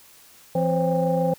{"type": "tone cluster", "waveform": "sine", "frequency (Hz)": [169.4, 261.6, 517, 544, 799], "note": ["E3", "C4", "C5", "C#5", "G5"], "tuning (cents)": [48, 0, -21, -33, 33], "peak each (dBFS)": [-23, -31, -22, -29, -27], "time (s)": [0.55, 1.34], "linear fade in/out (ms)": 5, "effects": ["tanh soft clip ceiling -9 dBFS", "white hiss -51 dBFS RMS until 1.38 s"]}